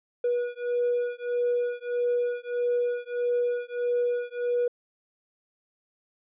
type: beating tone pair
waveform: triangle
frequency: 484.3 / 485.9 Hz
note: B4 / B4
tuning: -34 / -28 cents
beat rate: 1.6 Hz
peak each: -25 dBFS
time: 0.24-4.68 s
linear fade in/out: 5 ms
effects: tanh soft clip ceiling -17 dBFS + resampled to 8000 Hz